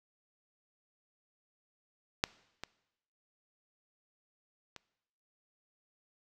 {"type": "clicks", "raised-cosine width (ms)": 0.2, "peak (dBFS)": [-9, -22, -28], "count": 3, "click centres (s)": [2.239, 2.636, 4.763], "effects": ["noise-tail reverb RT60 0.9 s tail -21 dB re dry"]}